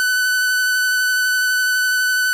45% pulse tone with vibrato, 1502 Hz, F#6, 26 cents sharp, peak -15 dBFS, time 0-2.33 s, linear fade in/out 0 ms, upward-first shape sine, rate 12 Hz, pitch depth 13 cents each way, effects none

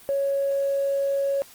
triangle tone with tanh clipping, 554.4 Hz, C#5, in tune, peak -21 dBFS, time 0.09-1.42 s, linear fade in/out 0 ms, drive 4 dB, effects white hiss -49 dBFS RMS until 1.54 s + Opus 32 kbps

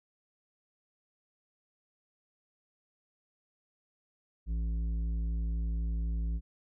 sine tone with tanh clipping, 56 Hz, A1, 31 cents sharp, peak -31 dBFS, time 4.46-6.41 s, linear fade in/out 50 ms, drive 9 dB, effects none

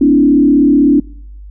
sine tone with frequency modulation, 286 Hz, D4, 46 cents flat, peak -5 dBFS, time 0.01-1 s, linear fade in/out 5 ms, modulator 36 Hz, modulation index 1, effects noise-tail reverb RT60 0.7 s tail -25 dB re dry + added 50 Hz sine -29 dBFS peak until 1.5 s

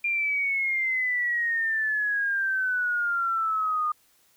sine exponential sweep, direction down, 2400 to 1216 Hz, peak -23 dBFS, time 0.04-3.92 s, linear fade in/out 5 ms, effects white hiss -63 dBFS RMS until 4.36 s

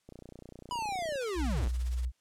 click train, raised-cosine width 2 ms, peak -34 dBFS, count 33, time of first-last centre 0.09-1.157 s, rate 30 Hz
square linear sweep, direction down, 996 to 37.7 Hz, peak -33 dBFS, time 0.71-1.68 s, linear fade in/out 0 ms
white noise with tremolo, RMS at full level -48 dBFS, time 1.21-2.05 s, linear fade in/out 0 ms, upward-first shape sine, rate 17 Hz, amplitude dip 70%
sine tone, 61.74 Hz, B1, in tune, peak -29 dBFS, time 1.35-2.12 s, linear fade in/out 50 ms
effects white hiss -75 dBFS RMS until 2.2 s + low-pass 9000 Hz 12 dB/octave

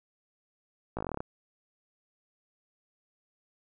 slowing click train, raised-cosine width 1 ms, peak -20 dBFS, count 11, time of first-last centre 0.97-1.205 s, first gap 17 ms, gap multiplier 1.07, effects none

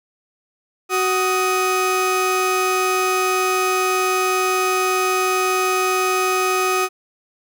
30% pulse tone pair together, 372.9 / 1251 Hz, F#4 / D#6, +14 / +9 cents, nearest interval octave + major sixth, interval 2095 cents, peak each -17 dBFS, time 0.89-6.89 s, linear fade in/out 50 ms, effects none

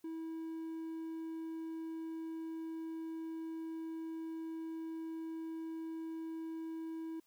triangle tone, 324.4 Hz, E4, 28 cents flat, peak -38 dBFS, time 0.04-7.2 s, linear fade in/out 5 ms, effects white hiss -75 dBFS RMS until 7.26 s

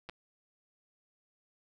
clicks, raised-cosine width 0.3 ms, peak -27 dBFS, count 2, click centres 0.09 / 0.096 s, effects none

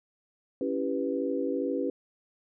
sine chord, C# half-diminished seventh, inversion none, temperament equal, 277.2 / 329.6 / 392 / 493.9 Hz, C#4 / E4 / G4 / B4, 0 / 0 / 0 / 0 cents, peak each -31 / -35 / -33 / -32 dBFS, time 0.61-1.9 s, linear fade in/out 2 ms, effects none

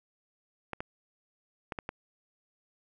clicks, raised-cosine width 0.5 ms, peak -20 dBFS, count 5, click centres 0.733 / 0.805 / 1.722 / 1.788 / 1.891 s, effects none

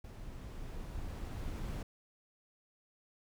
brown noise with level ramp, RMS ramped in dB -47 to -38 dBFS, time 0.04-1.83 s, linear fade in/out 5 ms, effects none

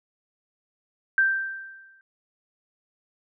sine tone with exponential decay, 1568 Hz, G6, in tune, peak -15 dBFS, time 1.18-2.01 s, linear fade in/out 1 ms, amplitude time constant 180 ms, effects none

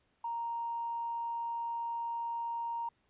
triangle tone with hard clipping, 932.3 Hz, A#5, in tune, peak -34 dBFS, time 0.24-2.89 s, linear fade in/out 5 ms, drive 3 dB, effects pink hiss -74 dBFS RMS until 3.09 s + resampled to 8000 Hz

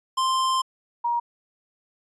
square / sine tone pair in turn, 1046.5 / 947.5 Hz, C6 / A#5, 0 / +28 cents, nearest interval major second, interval 172 cents, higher first, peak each -21 dBFS, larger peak neither, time 0.17-0.62 / 1.04-1.2 s, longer first, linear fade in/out 10 ms, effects resampled to 24000 Hz

